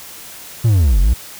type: linear two-way sweep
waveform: triangle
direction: down then up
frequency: 121.3 to 42.8 to 64 Hz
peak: -7 dBFS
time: 0.64-1.14 s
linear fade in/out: 10 ms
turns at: 1 s
effects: white hiss -35 dBFS RMS until 1.39 s